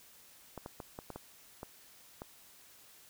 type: clicks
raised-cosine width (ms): 1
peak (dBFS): -28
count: 8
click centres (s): 0.577 / 0.661 / 0.802 / 0.989 / 1.103 / 1.16 / 1.631 / 2.219
effects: white hiss -59 dBFS RMS until 3.09 s